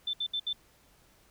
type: tone bursts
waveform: sine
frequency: 3539 Hz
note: A7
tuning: 9 cents sharp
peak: -29 dBFS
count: 4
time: 0.07-0.53 s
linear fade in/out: 5 ms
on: 64 ms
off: 68 ms
effects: pink hiss -63 dBFS RMS until 1.3 s